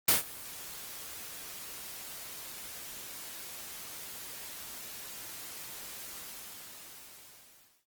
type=noise with ADSR envelope; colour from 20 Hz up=white; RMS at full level=-21 dBFS; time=0.08-7.86 s; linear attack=5 ms; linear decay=140 ms; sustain=-23 dB; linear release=1800 ms; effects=Opus 24 kbps